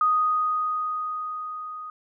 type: tone with level ramp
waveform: sine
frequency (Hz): 1244.5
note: D#6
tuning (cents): 0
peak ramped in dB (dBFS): -17 to -34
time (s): 0.01-1.9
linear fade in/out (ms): 2
effects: none